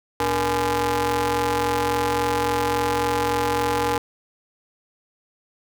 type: ring-modulated tone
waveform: sawtooth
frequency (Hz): 181.2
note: F#3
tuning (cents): -36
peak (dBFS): -13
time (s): 0.2-3.98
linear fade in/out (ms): 2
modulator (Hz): 656
effects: none